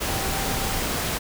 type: tone in noise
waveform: sine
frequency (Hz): 779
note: G5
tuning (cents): -11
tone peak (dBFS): -34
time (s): 0.09-0.81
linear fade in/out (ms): 20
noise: pink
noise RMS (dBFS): -26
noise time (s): 0-1.19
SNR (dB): -11
effects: none